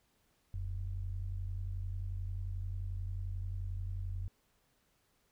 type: tone pair together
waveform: sine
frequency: 41.2 / 92.5 Hz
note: E1 / F#2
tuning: 0 / 0 cents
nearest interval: octave + major second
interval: 1400 cents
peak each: -39 / -38 dBFS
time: 0.54-4.28 s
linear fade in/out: 0 ms
effects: pink hiss -74 dBFS RMS until 5.31 s